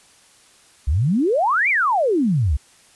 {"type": "exponential two-way sweep", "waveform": "sine", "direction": "up then down", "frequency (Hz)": [61.74, 2441, 61.74], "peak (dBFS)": -15, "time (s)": [0.87, 2.57], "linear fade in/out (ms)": 10, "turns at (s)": 1.69, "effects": ["white hiss -52 dBFS RMS until 2.95 s", "resampled to 24000 Hz"]}